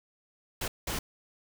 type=noise bursts at uneven times; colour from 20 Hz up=pink; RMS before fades=-33 dBFS; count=2; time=0.61-0.68 / 0.87-0.99 s; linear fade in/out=5 ms; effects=none